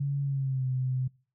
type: tone with pitch glide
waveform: sine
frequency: 140.6 to 128.93 Hz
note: C#3 to C3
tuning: +25 to -25 cents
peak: -26 dBFS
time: 0-1.08 s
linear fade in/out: 10 ms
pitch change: -150 cents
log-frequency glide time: 0.22-0.67 s
effects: noise-tail reverb RT60 0.4 s tail -25 dB re dry